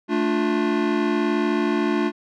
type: chord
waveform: square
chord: D minor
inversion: second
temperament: equal with one note detuned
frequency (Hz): 220 / 293.7 / 352.7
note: A3 / D4 / F4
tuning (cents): 0 / 0 / +17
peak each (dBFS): -25 / -24 / -24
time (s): 0.08-2.12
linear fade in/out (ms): 50
effects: low-pass 3000 Hz 12 dB/octave